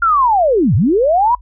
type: linear two-way sweep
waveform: sine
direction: down then up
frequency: 1413 to 85.7 to 1004 Hz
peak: -9 dBFS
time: 0.02-1.35 s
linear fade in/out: 5 ms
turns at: 0.75 s
effects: noise-tail reverb RT60 0.1 s tail -23 dB re dry + added 50 Hz sine -36 dBFS peak until 1.41 s